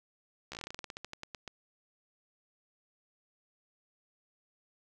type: slowing click train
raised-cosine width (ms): 0.2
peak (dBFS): -24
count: 19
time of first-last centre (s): 0.52-1.478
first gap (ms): 14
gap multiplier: 1.14
effects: none